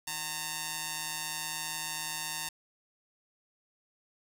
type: tone with amplitude modulation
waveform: 5% pulse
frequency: 913 Hz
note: A#5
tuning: 36 cents flat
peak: -19 dBFS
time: 0.07-2.49 s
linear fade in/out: 5 ms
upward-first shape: sine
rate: 159 Hz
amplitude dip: 75%
effects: 8-bit